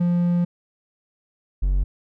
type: tone pair in turn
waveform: triangle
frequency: 174.61 / 46.73 Hz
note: F3 / F#1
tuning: 0 / +18 cents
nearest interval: octave + major seventh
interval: 2282 cents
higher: first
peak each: -15 dBFS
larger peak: neither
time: 0-0.45 / 1.62-1.84 s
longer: first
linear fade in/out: 10 ms
effects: none